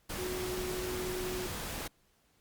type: tone in noise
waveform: sine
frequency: 366.1 Hz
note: F#4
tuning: 18 cents flat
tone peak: -36 dBFS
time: 0.18-1.47 s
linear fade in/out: 10 ms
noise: pink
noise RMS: -39 dBFS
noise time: 0.09-1.88 s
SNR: 0 dB
effects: pink hiss -70 dBFS RMS until 2.4 s + Opus 48 kbps